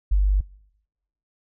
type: tone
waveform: sine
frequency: 48.99 Hz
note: G1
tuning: in tune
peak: -15 dBFS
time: 0.11-0.41 s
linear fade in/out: 10 ms
effects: noise-tail reverb RT60 0.9 s tail -24 dB re dry